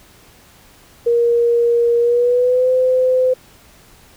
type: tone with pitch glide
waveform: sine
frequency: 471.7 to 511.4 Hz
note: A#4 to C5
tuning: +20 to -40 cents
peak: -11 dBFS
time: 1.06-3.34 s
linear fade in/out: 10 ms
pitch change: +140 cents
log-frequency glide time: 1.99-2.7 s
effects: pink hiss -47 dBFS RMS until 4.16 s